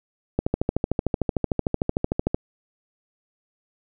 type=click train; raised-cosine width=2 ms; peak=-7 dBFS; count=27; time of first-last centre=0.39-2.345 s; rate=13.3 Hz; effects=none